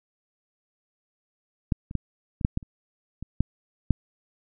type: clicks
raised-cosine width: 5 ms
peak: -9 / -25 / -12 / -21 / -7 / -12 / -30 / -22 / -8 / -6 dBFS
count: 10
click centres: 1.722 / 1.911 / 1.953 / 2.412 / 2.449 / 2.574 / 2.628 / 3.226 / 3.406 / 3.907 s
effects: none